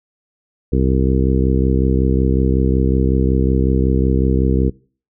harmonic tone, 65.41 Hz, C2, in tune, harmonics 1 / 2 / 3 / 4 / 5 / 6 / 7, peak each -16 / -19 / -21 / -22 / -23 / -24 / -24 dBFS, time 0.72-4.7 s, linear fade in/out 10 ms, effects noise-tail reverb RT60 0.4 s tail -22 dB re dry

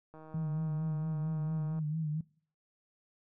click train, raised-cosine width 1 ms, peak -38 dBFS, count 260, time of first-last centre 0.14-1.79 s, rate 157 Hz
sine tone with vibrato, 155.56 Hz, D#3, in tune, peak -31 dBFS, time 0.34-2.21 s, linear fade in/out 5 ms, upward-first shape sine, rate 4.4 Hz, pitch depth 67 cents each way
effects noise-tail reverb RT60 0.5 s tail -22 dB re dry

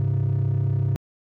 triangle tone pair together, 102.92 / 135 Hz, G#2 / C#3, -15 / -45 cents, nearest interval perfect fourth, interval 470 cents, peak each -19 / -19 dBFS, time 0-0.96 s, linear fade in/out 0 ms, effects tanh soft clip ceiling -15 dBFS

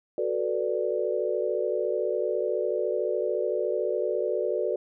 sine chord, B minor seventh, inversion second, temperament equal, 370 / 440 / 493.9 / 587.3 Hz, F#4 / A4 / B4 / D5, 0 / 0 / 0 / 0 cents, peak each -30 dBFS, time 0.18-4.76 s, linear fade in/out 2 ms, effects none

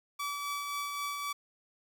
sawtooth tone with tremolo, 1149 Hz, D6, 38 cents flat, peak -29 dBFS, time 0.19-1.33 s, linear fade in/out 10 ms, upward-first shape triangle, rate 3.8 Hz, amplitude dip 35%, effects 10-bit

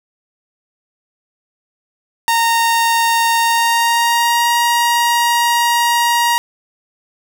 sawtooth tone with pitch glide, 923 to 946.2 Hz, A#5 to A#5, -17 to +26 cents, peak -8 dBFS, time 2.28-6.38 s, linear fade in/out 0 ms, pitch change +43 cents, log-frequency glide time 3.37-4.53 s, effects none

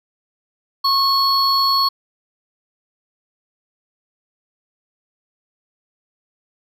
triangle tone pair together, 1093 / 4376 Hz, C#6 / C#8, -25 / -23 cents, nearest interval 2 octaves, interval 2402 cents, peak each -15 dBFS, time 0.84-1.89 s, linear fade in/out 10 ms, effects none

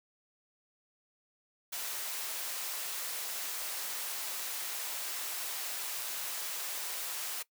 white high-pass noise, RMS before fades -38 dBFS, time 1.72-7.43 s, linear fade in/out 10 ms, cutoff 520 Hz, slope 12 dB/octave, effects noise-tail reverb RT60 0.1 s tail -20 dB re dry

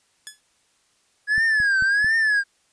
5% pulse tone with exponential decay, 1708 Hz, G#6, 48 cents sharp, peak -19 dBFS, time 0.27-0.41 s, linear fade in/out 0 ms, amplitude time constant 29 ms
triangle tone with vibrato, 1670 Hz, G#6, 9 cents sharp, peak -15 dBFS, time 1.27-2.44 s, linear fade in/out 50 ms, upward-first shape triangle, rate 1.4 Hz, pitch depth 160 cents each way
click train, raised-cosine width 5 ms, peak -24 dBFS, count 4, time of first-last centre 1.38-2.045 s, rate 4.51 Hz
effects white hiss -64 dBFS RMS until 2.72 s + resampled to 22050 Hz

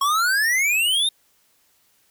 square exponential sweep, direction up, 1086 to 3729 Hz, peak -18 dBFS, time 0.01-1.09 s, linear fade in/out 5 ms, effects white hiss -62 dBFS RMS until 2.1 s

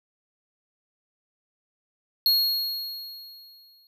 square tone with exponential decay, 4300 Hz, C8, 47 cents sharp, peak -17 dBFS, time 2.26-3.87 s, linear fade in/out 1 ms, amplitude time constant 350 ms, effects none

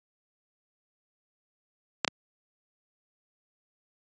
clicks, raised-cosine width 0.2 ms, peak -5 dBFS, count 2, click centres 2.047 / 2.078 s, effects high-pass 150 Hz 12 dB/octave + resampled to 16000 Hz

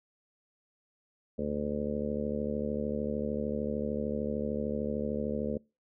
harmonic tone, 73.3 Hz, D2, 3 cents flat, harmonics 1 / 2 / 3 / 4 / 5 / 6 / 7 / 8, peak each -42 / -43 / -34 / -43 / -42 / -37 / -37 / -41 dBFS, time 1.38-5.58 s, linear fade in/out 10 ms, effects noise-tail reverb RT60 0.3 s tail -26 dB re dry

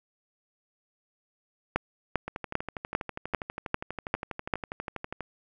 two click trains, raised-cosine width 0.5 ms, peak -19 / -9 dBFS, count 37 / 8, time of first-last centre 2.28-5.207 / 1.76-4.538 s, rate 12.3 / 2.52 Hz, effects none

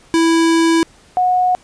square / sine tone pair in turn, 329.6 / 730 Hz, E4 / F#5, 0 / -24 cents, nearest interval octave + major second, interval 1376 cents, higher second, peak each -11 dBFS, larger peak neither, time 0.14-0.83 / 1.17-1.55 s, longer first, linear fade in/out 0 ms, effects pink hiss -48 dBFS RMS until 1.63 s + resampled to 22050 Hz

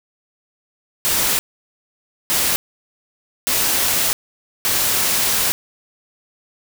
white noise bursts at uneven times, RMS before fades -18 dBFS, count 4, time 1.05-1.39 / 2.3-2.56 / 3.47-4.13 / 4.65-5.52 s, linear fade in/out 0 ms, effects none

